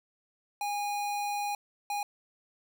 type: tone bursts at uneven times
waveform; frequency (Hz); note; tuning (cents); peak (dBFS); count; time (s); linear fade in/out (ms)
square; 820; G#5; -22; -31; 2; 0.61-1.55 / 1.9-2.03; 2
effects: none